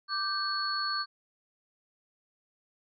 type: tone cluster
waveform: sine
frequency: 1179 / 1557 / 4393 Hz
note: D6 / G6 / C#8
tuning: +6 / -12 / -16 cents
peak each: -33 / -35 / -32 dBFS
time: 0.08-1.06 s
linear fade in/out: 50 ms
effects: none